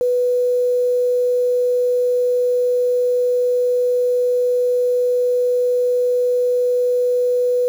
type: tone with quantisation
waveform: sine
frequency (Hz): 493.9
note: B4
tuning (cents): 0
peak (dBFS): -14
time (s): 0.01-7.68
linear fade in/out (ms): 0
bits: 7
effects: none